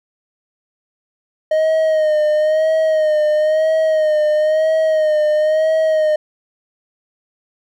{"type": "tone with vibrato", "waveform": "triangle", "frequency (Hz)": 621, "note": "D#5", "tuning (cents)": -3, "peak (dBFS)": -10, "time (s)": [1.51, 6.16], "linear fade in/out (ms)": 5, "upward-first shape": "sine", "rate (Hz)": 1, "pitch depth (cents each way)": 43, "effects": []}